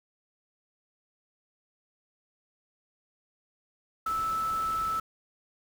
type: tone in noise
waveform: sine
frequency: 1313 Hz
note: E6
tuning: 7 cents flat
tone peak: -27 dBFS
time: 4.06-5 s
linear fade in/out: 5 ms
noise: pink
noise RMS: -44 dBFS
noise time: 4.06-5 s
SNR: +14 dB
effects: none